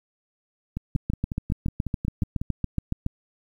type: two click trains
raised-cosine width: 5 ms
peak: -12 / -16 dBFS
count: 16 / 10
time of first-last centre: 0.96-3.064 / 0.77-2.415 s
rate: 7.13 / 5.47 Hz
effects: 9-bit